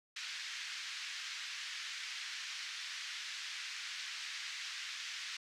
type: band-pass noise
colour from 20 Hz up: pink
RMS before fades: -44 dBFS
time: 0.16-5.37 s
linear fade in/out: 5 ms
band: 1700 to 5900 Hz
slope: 24 dB/octave
effects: none